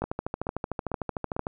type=two click trains; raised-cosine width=1 ms; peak=-15 / -16 dBFS; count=20 / 4; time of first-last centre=0.04-1.469 / 0.02-1.365 s; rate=13.3 / 2.23 Hz; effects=none